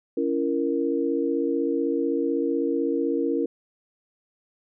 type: chord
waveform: sine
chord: A# diminished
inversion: first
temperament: just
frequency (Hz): 279.7 / 335.6 / 466.2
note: C#4 / E4 / A#4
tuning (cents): +16 / +31 / 0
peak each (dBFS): -26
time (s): 0.17-3.46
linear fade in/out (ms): 5
effects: none